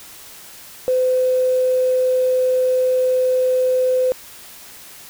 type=tone; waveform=triangle; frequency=510 Hz; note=C5; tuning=44 cents flat; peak=-10 dBFS; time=0.88-4.12 s; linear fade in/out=0 ms; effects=tanh soft clip ceiling -12 dBFS + white hiss -40 dBFS RMS until 5.09 s